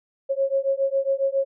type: beating tone pair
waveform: sine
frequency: 541 / 548.3 Hz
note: C#5 / C#5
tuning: -42 / -19 cents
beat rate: 7.3 Hz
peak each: -23 dBFS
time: 0.29-1.45 s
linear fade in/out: 20 ms
effects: none